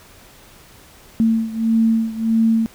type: beating tone pair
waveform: sine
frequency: 224.5 / 226.1 Hz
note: A3 / A3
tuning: +35 / +47 cents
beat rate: 1.6 Hz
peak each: -16 / -19 dBFS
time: 1.2-2.66 s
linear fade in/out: 0 ms
effects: pink hiss -46 dBFS RMS until 2.74 s